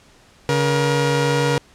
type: tone pair together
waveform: sawtooth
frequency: 141.3 / 475.3 Hz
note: C#3 / A#4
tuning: +34 / +34 cents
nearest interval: octave + major sixth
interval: 2100 cents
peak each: -15 dBFS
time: 0.49-1.58 s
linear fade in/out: 0 ms
effects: pink hiss -51 dBFS RMS until 1.74 s + low-pass 8000 Hz 12 dB/octave